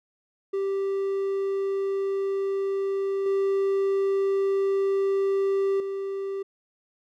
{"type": "tone with level steps", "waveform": "triangle", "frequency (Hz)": 391.6, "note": "G4", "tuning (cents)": -2, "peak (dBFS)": [-22, -19, -26], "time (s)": [0.53, 6.43], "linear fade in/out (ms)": 10, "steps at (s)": [3.26, 5.8], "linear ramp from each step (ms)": 2, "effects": []}